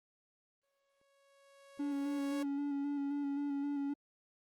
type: tone with exponential growth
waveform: sawtooth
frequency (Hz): 554.4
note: C#5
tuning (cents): 0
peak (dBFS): -37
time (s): 0.63-2.43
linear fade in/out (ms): 5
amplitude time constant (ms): 390
type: tone with vibrato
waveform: triangle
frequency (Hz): 283.7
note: C#4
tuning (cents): +40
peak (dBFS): -32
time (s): 1.79-3.94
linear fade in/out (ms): 10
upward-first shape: square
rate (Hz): 3.8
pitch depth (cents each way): 20
effects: Opus 24 kbps